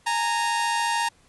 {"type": "tone pair together", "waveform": "sawtooth", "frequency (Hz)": [831, 924.8], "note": ["G#5", "A#5"], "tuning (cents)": [1, -14], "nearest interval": "major second", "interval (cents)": 185, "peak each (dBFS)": [-26, -19], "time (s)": [0.06, 1.09], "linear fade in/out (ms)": 10, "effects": ["pink hiss -59 dBFS RMS until 1.28 s", "resampled to 24000 Hz"]}